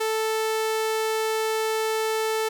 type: tone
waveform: sawtooth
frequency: 440 Hz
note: A4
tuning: in tune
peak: -19 dBFS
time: 0-2.49 s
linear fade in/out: 10 ms
effects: none